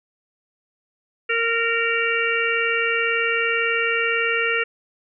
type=harmonic tone; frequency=461.9 Hz; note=A#4; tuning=16 cents flat; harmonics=1 / 3 / 4 / 5 / 6; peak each=-25 / -25 / -25 / -25 / -25 dBFS; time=1.29-4.64 s; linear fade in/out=10 ms; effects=none